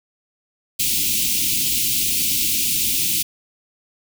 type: band-stop noise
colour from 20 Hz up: white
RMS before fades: -20 dBFS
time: 0.79-3.23 s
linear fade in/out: 10 ms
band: 340 to 2400 Hz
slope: 48 dB/octave
effects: none